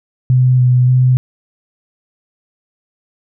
sine tone with pitch steps, 127.3 / 125.3 / 127.5 Hz, C3 / B2 / C3, -47 / +25 / -44 cents, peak -7 dBFS, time 0.3-1.17 s, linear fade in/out 0 ms, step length 290 ms, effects none

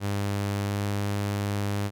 sawtooth tone with pitch glide, 100.7 to 101.46 Hz, G2 to G#2, +47 to -40 cents, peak -22 dBFS, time 0-1.91 s, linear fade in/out 50 ms, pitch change +13 cents, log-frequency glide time 0.65-0.71 s, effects none

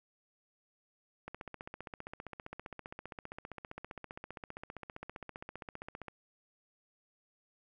click train, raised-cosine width 0.5 ms, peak -28 dBFS, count 74, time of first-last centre 1.28-6.083 s, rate 15.2 Hz, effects none

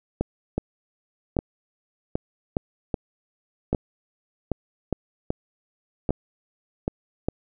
two click trains, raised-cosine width 2 ms, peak -10 / -9 dBFS, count 9 / 7, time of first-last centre 0.58-6.879 / 0.21-7.285 s, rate 1.27 / 0.848 Hz, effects none

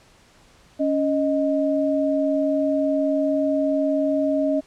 sine tone pair together, 279 / 622.3 Hz, C#4 / D#5, +11 / 0 cents, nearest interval octave + major second, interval 1389 cents, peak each -21 dBFS, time 0.79-4.61 s, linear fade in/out 20 ms, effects pink hiss -54 dBFS RMS until 4.66 s + low-pass 8000 Hz 12 dB/octave

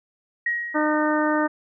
sine tone with exponential decay, 1893 Hz, A#6, 26 cents sharp, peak -19 dBFS, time 0.46-1.34 s, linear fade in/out 5 ms, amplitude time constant 190 ms
harmonic tone, 304.1 Hz, D#4, 40 cents flat, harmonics 1 / 2 / 3 / 4 / 5 / 6, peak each -22 / -25 / -27 / -28 / -29 / -30 dBFS, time 0.74-1.48 s, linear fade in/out 20 ms
effects none

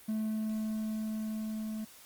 triangle tone with level ramp, 217.3 Hz, A3, 21 cents flat, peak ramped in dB -28 to -33 dBFS, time 0.08-1.85 s, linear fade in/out 10 ms, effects white hiss -55 dBFS RMS until 2.05 s + Opus 32 kbps

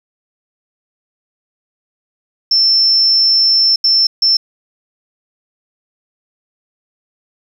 sine tone bursts at uneven times, 5350 Hz, E8, 25 cents sharp, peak -8 dBFS, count 3, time 2.51-3.76 / 3.84-4.07 / 4.22-4.37 s, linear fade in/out 5 ms, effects 7-bit

